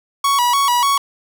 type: tone with vibrato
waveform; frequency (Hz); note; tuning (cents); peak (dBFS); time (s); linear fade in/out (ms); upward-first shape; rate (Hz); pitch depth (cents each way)
45% pulse; 1040; C6; -11; -13; 0.24-0.98; 5; square; 3.4; 120
effects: none